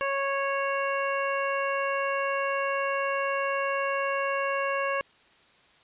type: harmonic tone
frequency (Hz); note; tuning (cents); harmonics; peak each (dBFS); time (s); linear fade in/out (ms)
552; C#5; -7; 1 / 2 / 3 / 4 / 5; -29 / -30 / -33 / -37 / -36; 0.01-5.01; 0
effects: white hiss -59 dBFS RMS until 5.83 s + resampled to 8000 Hz